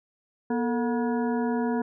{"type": "harmonic tone with a mistuned harmonic", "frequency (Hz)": 240.9, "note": "B3", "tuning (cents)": -43, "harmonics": [1, 2, 3, 4, 6, 7], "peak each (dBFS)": [-25, -30, -35, -35, -42, -43], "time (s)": [0.5, 1.82], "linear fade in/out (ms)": 5, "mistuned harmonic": 2, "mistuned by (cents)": -130, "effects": []}